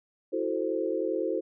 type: chord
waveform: sine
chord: F# half-diminished seventh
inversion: third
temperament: equal with one note detuned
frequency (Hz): 327.4 / 370 / 440 / 523.3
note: E4 / F#4 / A4 / C5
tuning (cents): -12 / 0 / 0 / 0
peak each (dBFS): -32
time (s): 0.32-1.41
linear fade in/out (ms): 20
effects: none